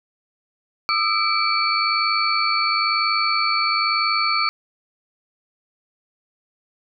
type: tone cluster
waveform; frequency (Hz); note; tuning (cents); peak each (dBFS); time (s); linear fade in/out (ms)
sine; 1216 / 1317 / 2318 / 4448; D#6 / E6 / D7 / C#8; -40 / -2 / -23 / +5; -23; 0.89-4.49; 0
effects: none